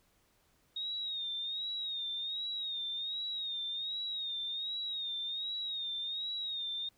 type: tone with vibrato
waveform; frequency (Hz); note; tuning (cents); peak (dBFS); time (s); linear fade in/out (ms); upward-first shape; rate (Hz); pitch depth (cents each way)
sine; 3729; A#7; 0; -35; 0.76-6.89; 5; sine; 1.3; 77
effects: pink hiss -71 dBFS RMS until 6.97 s